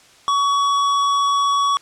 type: tone with tanh clipping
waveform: sine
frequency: 1127 Hz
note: C#6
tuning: 28 cents sharp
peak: -17 dBFS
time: 0.28-1.77 s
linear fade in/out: 0 ms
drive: 16 dB
effects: white hiss -49 dBFS RMS until 1.81 s + low-pass 7000 Hz 12 dB/octave